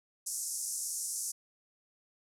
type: band-pass noise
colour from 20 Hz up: white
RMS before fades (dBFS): -37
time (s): 0.26-1.32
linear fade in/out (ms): 10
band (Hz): 5600 to 11000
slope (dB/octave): 48
effects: none